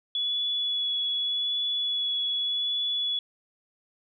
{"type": "tone with vibrato", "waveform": "sine", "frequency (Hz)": 3400, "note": "G#7", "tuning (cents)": 40, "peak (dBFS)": -25, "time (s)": [0.15, 3.19], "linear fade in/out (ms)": 2, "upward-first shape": "sine", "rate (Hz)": 0.84, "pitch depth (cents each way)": 11, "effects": []}